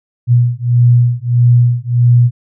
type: beating tone pair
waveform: sine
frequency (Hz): 120.3 / 121.9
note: B2 / B2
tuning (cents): -45 / -22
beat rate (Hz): 1.6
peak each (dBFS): -10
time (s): 0.27-2.31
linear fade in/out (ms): 50
effects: none